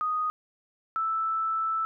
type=tone pair in turn; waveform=sine; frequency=1244.5 / 1318.5 Hz; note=D#6 / E6; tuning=0 / 0 cents; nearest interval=minor second; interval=100 cents; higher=second; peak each=-25 dBFS; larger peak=neither; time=0.01-0.3 / 0.96-1.85 s; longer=second; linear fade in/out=0 ms; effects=none